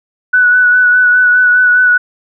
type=tone with vibrato; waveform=sine; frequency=1482 Hz; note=F#6; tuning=2 cents sharp; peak=-5 dBFS; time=0.33-1.98 s; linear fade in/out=10 ms; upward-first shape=sine; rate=4.9 Hz; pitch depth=23 cents each way; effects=none